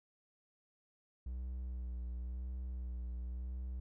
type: tone with vibrato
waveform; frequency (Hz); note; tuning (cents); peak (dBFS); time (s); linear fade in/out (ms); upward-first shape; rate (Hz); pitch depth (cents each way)
triangle; 61.74; B1; 0; -37; 1.26-3.8; 5; sine; 0.95; 35
effects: none

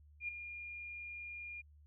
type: tone with ADSR envelope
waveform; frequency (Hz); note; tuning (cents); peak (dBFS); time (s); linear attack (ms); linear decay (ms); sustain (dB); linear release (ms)
sine; 2415; D7; +48; -35; 0.2-1.62; 85; 6; -9; 18
effects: added 74 Hz sine -59 dBFS peak until 1.86 s

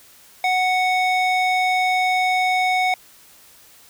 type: tone with band-pass filter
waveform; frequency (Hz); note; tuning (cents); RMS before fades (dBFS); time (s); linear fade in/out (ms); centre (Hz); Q
square; 740; F#5; 0; -19; 0.44-2.94; 2; 1800; 1.1
effects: white hiss -49 dBFS RMS until 3.89 s

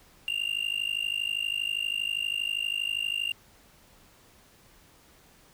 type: tone with amplitude modulation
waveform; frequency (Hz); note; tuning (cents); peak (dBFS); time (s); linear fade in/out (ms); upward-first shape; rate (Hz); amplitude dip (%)
triangle; 2794; F7; 0; -22; 0.28-3.32; 0; sine; 52.5; 95
effects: pink hiss -58 dBFS RMS until 5.53 s

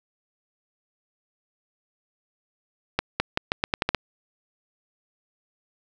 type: accelerating click train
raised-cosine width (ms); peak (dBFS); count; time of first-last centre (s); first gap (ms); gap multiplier
0.3; -5; 9; 2.99-3.947; 210; 0.83
effects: none

